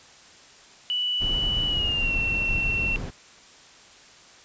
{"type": "tone with pitch glide", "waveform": "sine", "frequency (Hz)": [2960, 2714], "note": ["F#7", "E7"], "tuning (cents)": [0, 50], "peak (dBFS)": -23, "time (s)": [0.9, 2.96], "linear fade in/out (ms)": 0, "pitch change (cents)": -150, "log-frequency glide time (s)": [1.66, 2.14]}
{"type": "noise", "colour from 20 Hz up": "brown", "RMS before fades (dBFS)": -30, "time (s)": [1.2, 3.11], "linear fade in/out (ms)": 20}
{"effects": ["white hiss -50 dBFS RMS until 4.44 s", "resampled to 16000 Hz"]}